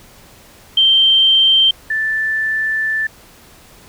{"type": "tone pair in turn", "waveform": "sine", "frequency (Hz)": [3138, 1761.1], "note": ["G7", "A6"], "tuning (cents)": [1, 1], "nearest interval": "minor seventh", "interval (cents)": 1000, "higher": "first", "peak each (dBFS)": [-8, -15], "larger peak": "first", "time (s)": [[0.77, 1.71], [1.9, 3.07]], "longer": "second", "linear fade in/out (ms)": 5, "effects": ["pink hiss -44 dBFS RMS until 3.88 s"]}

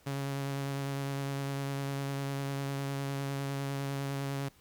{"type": "tone with vibrato", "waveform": "sawtooth", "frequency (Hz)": 138.5, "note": "C#3", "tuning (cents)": -1, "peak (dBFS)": -29, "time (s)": [0.06, 4.49], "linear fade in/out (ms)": 10, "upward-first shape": "sine", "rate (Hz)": 9.9, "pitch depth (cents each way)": 14, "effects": ["pink hiss -63 dBFS RMS until 4.6 s"]}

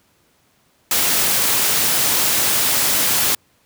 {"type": "noise", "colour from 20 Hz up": "white", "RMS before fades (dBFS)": -17, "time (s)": [0.91, 3.35], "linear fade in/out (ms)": 2, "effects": ["pink hiss -59 dBFS RMS until 3.65 s", "high-pass 80 Hz 12 dB/octave"]}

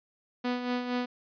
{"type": "tone with tremolo", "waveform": "sawtooth", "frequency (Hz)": 246.9, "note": "B3", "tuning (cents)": 0, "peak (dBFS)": -23, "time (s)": [0.44, 1.06], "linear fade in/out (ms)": 10, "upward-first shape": "sine", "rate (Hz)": 4.3, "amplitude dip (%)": 55, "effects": ["resampled to 11025 Hz"]}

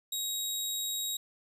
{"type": "tone", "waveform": "20% pulse", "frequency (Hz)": 3800, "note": "A#7", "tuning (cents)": 33, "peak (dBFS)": -26, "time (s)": [0.12, 1.17], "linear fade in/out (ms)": 5, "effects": []}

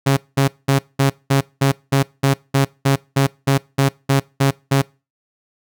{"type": "tone bursts", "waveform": "sawtooth", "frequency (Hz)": 137.3, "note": "C#3", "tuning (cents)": -16, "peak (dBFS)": -8, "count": 16, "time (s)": [0.06, 4.82], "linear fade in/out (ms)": 10, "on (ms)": 110, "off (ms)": 200, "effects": ["noise-tail reverb RT60 0.3 s tail -23 dB re dry"]}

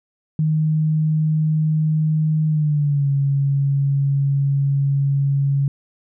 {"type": "tone with pitch glide", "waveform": "sine", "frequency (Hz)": [155.56, 139.39], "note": ["D#3", "C#3"], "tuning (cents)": [0, 10], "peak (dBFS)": -15, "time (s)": [0.39, 5.68], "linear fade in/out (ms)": 2, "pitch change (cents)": -190, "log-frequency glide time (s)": [2.48, 3.09], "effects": []}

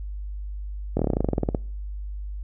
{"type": "slowing click train", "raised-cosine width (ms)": 2, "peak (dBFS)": -9, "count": 16, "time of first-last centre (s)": [0.97, 1.548], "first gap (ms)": 23, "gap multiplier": 1.07, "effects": ["noise-tail reverb RT60 0.5 s tail -25 dB re dry", "added 50 Hz sine -30 dBFS peak until 2.43 s"]}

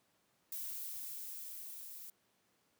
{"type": "noise with level ramp", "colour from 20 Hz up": "violet", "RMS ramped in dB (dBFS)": [-42, -50], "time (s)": [0.52, 2.1], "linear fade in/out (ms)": 2, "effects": ["pink hiss -75 dBFS RMS until 2.79 s", "high-pass 150 Hz 12 dB/octave"]}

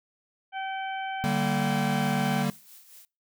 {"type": "harmonic tone", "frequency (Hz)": 770, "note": "G5", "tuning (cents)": -31, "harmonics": [1, 2, 3, 4], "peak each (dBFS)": [-31, -37, -41, -43], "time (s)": [0.52, 2.46], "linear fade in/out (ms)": 50}
{"type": "chord", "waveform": "square", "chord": "G minor", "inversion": "second", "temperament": "equal with one note detuned", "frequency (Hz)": [146.83, 193.97, 233.1], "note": ["D3", "G3", "Bb3"], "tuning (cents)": [0, -18, 0], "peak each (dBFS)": -30, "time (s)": [1.24, 2.5], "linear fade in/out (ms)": 0}
{"type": "noise with tremolo", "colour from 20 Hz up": "blue", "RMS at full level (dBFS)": -49, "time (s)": [2.02, 3.05], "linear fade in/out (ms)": 0, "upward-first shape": "sine", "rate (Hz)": 4.5, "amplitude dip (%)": 55}
{"effects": ["noise-tail reverb RT60 0.3 s tail -25 dB re dry"]}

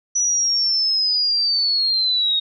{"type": "linear sweep", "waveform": "sine", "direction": "down", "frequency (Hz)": [5920, 3729], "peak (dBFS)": -16, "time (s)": [0.15, 2.4], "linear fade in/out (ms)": 10, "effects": []}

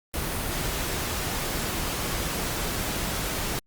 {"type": "noise", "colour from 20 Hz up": "pink", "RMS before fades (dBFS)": -29, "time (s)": [0.14, 3.59], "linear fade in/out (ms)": 0, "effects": ["Opus 32 kbps"]}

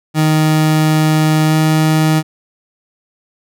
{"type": "tone with pitch glide", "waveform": "30% pulse", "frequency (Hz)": [155.56, 156.64], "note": ["D#3", "D#3"], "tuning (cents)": [0, 12], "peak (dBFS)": -7, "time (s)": [0.14, 2.23], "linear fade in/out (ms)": 50, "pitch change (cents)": 12, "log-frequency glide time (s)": [1.47, 1.55], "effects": []}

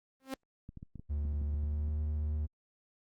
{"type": "tone with exponential growth", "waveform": "sawtooth", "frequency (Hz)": 265.9, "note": "C4", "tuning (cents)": 28, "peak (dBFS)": -29, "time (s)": [0.2, 0.34], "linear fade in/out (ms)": 2, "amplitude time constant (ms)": 29}
{"type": "clicks", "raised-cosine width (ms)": 5, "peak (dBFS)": -33, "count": 11, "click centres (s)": [0.691, 0.773, 0.829, 0.957, 0.995, 1.253, 1.333, 1.416, 1.542, 1.637, 1.882]}
{"type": "tone with pitch glide", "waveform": "triangle", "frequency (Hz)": [73.2, 75.74], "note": ["D2", "D#2"], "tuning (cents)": [-5, -46], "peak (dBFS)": -29, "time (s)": [1.09, 2.47], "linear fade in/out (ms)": 20, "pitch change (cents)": 59, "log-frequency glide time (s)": [1.45, 1.9]}
{"effects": ["Opus 24 kbps"]}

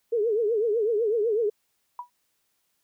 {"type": "tone with vibrato", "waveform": "sine", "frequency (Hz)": 440.9, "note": "A4", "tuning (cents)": 4, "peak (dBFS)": -21, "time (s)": [0.12, 1.5], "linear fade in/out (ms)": 10, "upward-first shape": "triangle", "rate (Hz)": 8, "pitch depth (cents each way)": 170}
{"type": "tone with exponential decay", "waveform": "sine", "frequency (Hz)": 974, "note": "B5", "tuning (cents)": -24, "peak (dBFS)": -28, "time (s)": [1.99, 2.1], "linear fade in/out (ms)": 2, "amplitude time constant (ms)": 22}
{"effects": ["white hiss -73 dBFS RMS until 2.83 s"]}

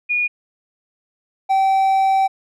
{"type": "tone pair in turn", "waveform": ["sine", "triangle"], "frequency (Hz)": [2444, 772.5], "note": ["D#7", "G5"], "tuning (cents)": [-32, -26], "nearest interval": "octave + minor sixth", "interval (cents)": 1994, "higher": "first", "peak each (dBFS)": [-16, -11], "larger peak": "second", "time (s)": [[0.09, 0.28], [1.49, 2.28]], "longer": "second", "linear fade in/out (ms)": 20, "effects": []}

